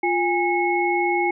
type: tone cluster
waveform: sine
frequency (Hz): 350.5 / 820 / 2184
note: F4 / G#5 / C#7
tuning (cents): +6 / -22 / -26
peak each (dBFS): -22 / -22 / -24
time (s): 0.03-1.31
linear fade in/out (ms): 5
effects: none